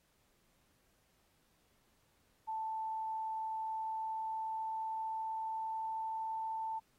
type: tone with pitch glide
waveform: sine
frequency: 882 to 887.6 Hz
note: A5 to A5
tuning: +4 to +15 cents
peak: -36 dBFS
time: 2.47-6.8 s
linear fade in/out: 20 ms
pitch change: +11 cents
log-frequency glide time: 3.51-6.38 s
effects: pink hiss -74 dBFS RMS until 6.98 s + AAC 48 kbps